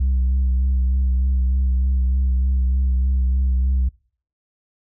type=tone with vibrato; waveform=sine; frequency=64.5 Hz; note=C2; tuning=24 cents flat; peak=-13 dBFS; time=0-3.89 s; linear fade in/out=10 ms; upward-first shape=sine; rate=3.3 Hz; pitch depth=32 cents each way; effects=noise-tail reverb RT60 0.5 s tail -26 dB re dry + tanh soft clip ceiling -14 dBFS